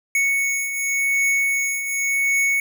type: beating tone pair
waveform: square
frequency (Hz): 2216 / 2216.89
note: C#7 / C#7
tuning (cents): -1 / 0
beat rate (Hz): 0.89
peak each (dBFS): -27 / -20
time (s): 0.15-2.6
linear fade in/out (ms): 2
effects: none